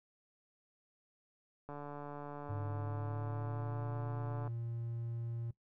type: click train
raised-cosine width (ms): 1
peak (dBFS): -32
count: 405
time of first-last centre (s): 1.69-4.476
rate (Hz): 145
type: tone with pitch glide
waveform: triangle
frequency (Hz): 103.83 to 116.55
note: G#2 to A#2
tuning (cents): 0 to 0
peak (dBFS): -36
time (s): 2.49-5.51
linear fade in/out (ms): 5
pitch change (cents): +200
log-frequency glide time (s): 2.71-3.94
effects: noise-tail reverb RT60 0.1 s tail -18 dB re dry